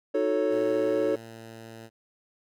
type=chord; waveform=triangle; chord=D# half-diminished seventh; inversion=none; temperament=equal with one note detuned; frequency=311.1 / 367 / 440 / 554.4 Hz; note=D#4 / F#4 / A4 / C#5; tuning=0 / -14 / 0 / 0 cents; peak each=-28 / -29 / -25 / -25 dBFS; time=0.14-1.16 s; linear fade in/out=10 ms
type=tone with pitch glide; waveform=10% pulse; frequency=115.5 to 113.25 Hz; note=A#2 to A#2; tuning=-16 to -50 cents; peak=-34 dBFS; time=0.49-1.9 s; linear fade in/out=50 ms; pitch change=-34 cents; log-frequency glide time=0.85-1.43 s
effects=none